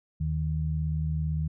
sine tone pair together, 77.78 / 155.56 Hz, D#2 / D#3, 0 / 0 cents, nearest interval octave, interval 1200 cents, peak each -29 / -28 dBFS, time 0.2-1.48 s, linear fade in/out 10 ms, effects none

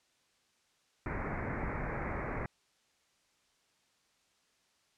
pink low-pass noise, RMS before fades -37 dBFS, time 1.06-2.46 s, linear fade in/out 2 ms, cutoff 2300 Hz, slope 96 dB/octave, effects white hiss -72 dBFS RMS until 4.97 s + low-pass 7000 Hz 12 dB/octave

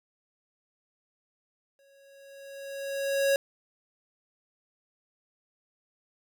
square tone with exponential growth, 552 Hz, C#5, 7 cents flat, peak -21 dBFS, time 1.79-3.36 s, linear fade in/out 1 ms, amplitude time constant 340 ms, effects none

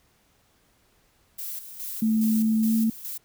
violet noise with tremolo, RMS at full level -34 dBFS, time 1.38-3.18 s, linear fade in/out 10 ms, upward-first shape square, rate 2.4 Hz, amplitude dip 60%
sine tone with pitch glide, 220 to 223.1 Hz, A3 to A3, 0 to +24 cents, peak -19 dBFS, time 2.02-2.9 s, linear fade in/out 5 ms, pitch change +24 cents, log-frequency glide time 2.6-2.73 s
effects pink hiss -64 dBFS RMS until 3.24 s

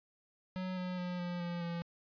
square tone with pitch steps, 185 / 182.03 / 179.11 / 176.24 / 173.41 / 170.63 Hz, F#3 / F#3 / F3 / F3 / F3 / F3, 0 / -28 / +44 / +16 / -12 / -40 cents, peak -37 dBFS, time 0.56-1.82 s, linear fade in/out 0 ms, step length 210 ms, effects resampled to 11025 Hz

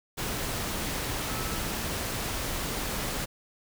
sine tone in noise, 1303 Hz, E6, 20 cents flat, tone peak -41 dBFS, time 1.28-1.59 s, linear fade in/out 20 ms, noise pink, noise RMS -32 dBFS, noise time 0.17-3.26 s, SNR -12 dB, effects none

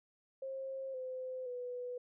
sine tone with pitch steps, 534 / 513.4 / 493.7 Hz, C5 / C5 / B4, +35 / -33 / -1 cents, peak -39 dBFS, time 0.42-1.98 s, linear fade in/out 5 ms, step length 520 ms, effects none

